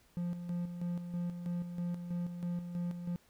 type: tone with tremolo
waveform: triangle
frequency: 174.61 Hz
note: F3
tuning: in tune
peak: -31 dBFS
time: 0.17-3.16 s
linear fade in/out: 0 ms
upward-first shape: square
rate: 3.1 Hz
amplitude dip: 55%
effects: pink hiss -67 dBFS RMS until 3.29 s